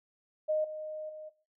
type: tone with level steps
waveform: sine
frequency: 618 Hz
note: D#5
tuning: 12 cents flat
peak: -26 / -36 / -41 dBFS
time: 0.48-1.3 s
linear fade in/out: 20 ms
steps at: 0.64 / 1.09 s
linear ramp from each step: 5 ms
effects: noise-tail reverb RT60 0.4 s tail -18 dB re dry